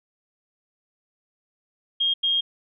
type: tone bursts at uneven times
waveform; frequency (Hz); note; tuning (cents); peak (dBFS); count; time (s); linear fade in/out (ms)
sine; 3237; G#7; -45; -19; 2; 2-2.14 / 2.23-2.41; 10
effects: none